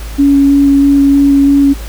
sine tone with vibrato, 279.8 Hz, C#4, 16 cents sharp, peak -4 dBFS, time 0.18-1.74 s, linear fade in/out 20 ms, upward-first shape square, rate 3.1 Hz, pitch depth 8 cents each way, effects added 54 Hz sine -21 dBFS peak until 1.88 s + pink hiss -31 dBFS RMS until 1.88 s

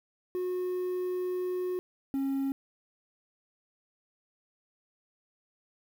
triangle tone pair in turn, 363.6 / 272.4 Hz, F#4 / C#4, -30 / -30 cents, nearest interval perfect fourth, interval 500 cents, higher first, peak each -27 / -25 dBFS, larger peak second, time 0.35-1.79 / 2.14-2.52 s, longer first, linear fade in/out 0 ms, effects tanh soft clip ceiling -21 dBFS + 9-bit

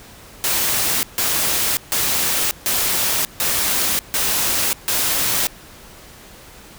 white noise bursts, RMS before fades -19 dBFS, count 7, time 0.44-5.47 s, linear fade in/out 0 ms, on 590 ms, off 150 ms, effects pink hiss -42 dBFS RMS until 6.78 s

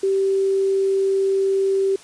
sine tone with quantisation, 388.5 Hz, G4, 16 cents flat, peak -16 dBFS, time 0.03-1.96 s, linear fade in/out 5 ms, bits 7, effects white hiss -45 dBFS RMS until 2.03 s + resampled to 22050 Hz

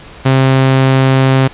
sawtooth tone, 132.8 Hz, C3, 26 cents sharp, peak -3 dBFS, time 0.25-1.48 s, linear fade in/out 10 ms, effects pink hiss -35 dBFS RMS until 1.53 s + resampled to 8000 Hz

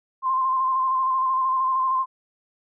sine tone with vibrato, 1046.5 Hz, C6, in tune, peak -19 dBFS, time 0.22-2.06 s, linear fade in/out 50 ms, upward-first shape square, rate 13 Hz, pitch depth 24 cents each way, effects none

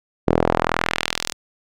sawtooth tone with band-pass filter sweep, 41.35 Hz, E1, 6 cents sharp, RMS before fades -21 dBFS, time 0.27-1.33 s, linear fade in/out 10 ms, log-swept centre 390 to 6400 Hz, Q 1.1, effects none

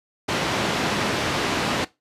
pink band-pass noise, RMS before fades -24 dBFS, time 0.28-1.85 s, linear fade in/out 10 ms, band 150 to 4500 Hz, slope 12 dB/octave, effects noise-tail reverb RT60 0.2 s tail -18 dB re dry + resampled to 32000 Hz

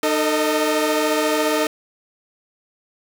sawtooth tone cluster, 304.4 / 447.7 / 623 Hz, D#4 / A4 / D#5, -38 / +30 / +2 cents, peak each -18 dBFS, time 0.03-1.67 s, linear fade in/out 2 ms, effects none

